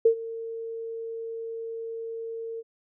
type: tone with ADSR envelope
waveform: sine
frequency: 455 Hz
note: A#4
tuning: 42 cents flat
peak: -13 dBFS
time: 0.05-2.63 s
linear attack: 7 ms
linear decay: 88 ms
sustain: -19 dB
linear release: 38 ms
effects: none